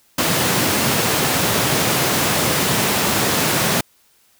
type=high-pass noise; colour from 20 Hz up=pink; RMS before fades=-18 dBFS; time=0.18-3.81 s; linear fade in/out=5 ms; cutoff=110 Hz; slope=24 dB/octave; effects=white hiss -57 dBFS RMS until 4.39 s